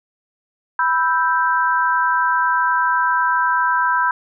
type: chord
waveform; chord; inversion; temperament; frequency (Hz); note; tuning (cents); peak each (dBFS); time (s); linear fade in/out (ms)
sine; E minor; second; equal; 987.8 / 1318.5 / 1568; B5 / E6 / G6; 0 / 0 / 0; -17 / -22 / -19; 0.79-4.11; 2
effects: none